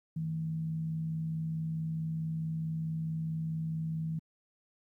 sine tone with frequency modulation, 160 Hz, D#3, 49 cents sharp, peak -31 dBFS, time 0.16-4.19 s, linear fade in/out 5 ms, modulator 64.6 Hz, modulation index 0.25, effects high-pass 100 Hz 12 dB/octave + 12-bit

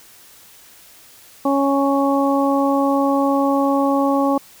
harmonic tone, 277.2 Hz, C#4, in tune, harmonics 1 / 2 / 3 / 4, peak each -17 / -20 / -22 / -23 dBFS, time 1.45-4.38 s, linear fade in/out 5 ms, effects white hiss -46 dBFS RMS until 4.6 s

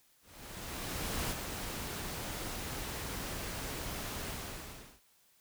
pink noise with ADSR envelope, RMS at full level -35 dBFS, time 0.21-5.01 s, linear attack 1100 ms, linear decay 26 ms, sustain -5 dB, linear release 740 ms, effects white hiss -68 dBFS RMS until 5.4 s

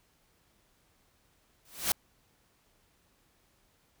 white noise with exponential growth, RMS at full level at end -24 dBFS, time 1.65-1.92 s, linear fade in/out 2 ms, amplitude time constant 57 ms, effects pink hiss -69 dBFS RMS until 4 s

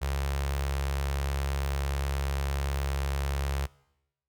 sawtooth tone with notch filter, 69.3 Hz, C#2, in tune, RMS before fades -30 dBFS, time 0.01-3.67 s, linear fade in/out 20 ms, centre 250 Hz, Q 0.71, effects noise-tail reverb RT60 0.9 s tail -22 dB re dry

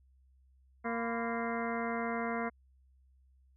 harmonic tone with a mistuned harmonic, 231.8 Hz, A#3, 10 cents flat, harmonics 1 / 2 / 3 / 4 / 5 / 6 / 7 / 8 / 9, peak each -37 / -39 / -39 / -42 / -44 / -43 / -47 / -47 / -44 dBFS, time 0.84-2.5 s, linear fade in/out 20 ms, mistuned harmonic 4, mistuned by +140 cents, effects added 65 Hz sine -62 dBFS peak until 3.56 s

